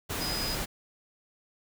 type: tone in noise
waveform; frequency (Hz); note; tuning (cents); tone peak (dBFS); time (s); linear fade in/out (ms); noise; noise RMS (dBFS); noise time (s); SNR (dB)
sine; 4978; D#8; 0; -33; 0.2-0.56; 20; pink; -33; 0.09-0.66; -3
effects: none